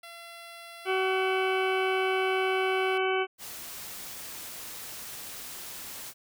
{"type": "tone", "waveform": "10% pulse", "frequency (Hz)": 680, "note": "F5", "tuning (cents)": -46, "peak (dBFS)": -35, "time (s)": [0.03, 2.98], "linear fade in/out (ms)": 5}
{"type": "harmonic tone", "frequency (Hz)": 378, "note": "F#4", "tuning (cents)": 37, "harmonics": [1, 2, 3, 4, 6, 7, 8], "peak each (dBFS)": [-27, -32, -35, -34, -34, -40, -38], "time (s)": [0.85, 3.27], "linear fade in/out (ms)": 50}
{"type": "noise", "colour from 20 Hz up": "white", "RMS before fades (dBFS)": -41, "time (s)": [3.38, 6.14], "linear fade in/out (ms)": 50}
{"effects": []}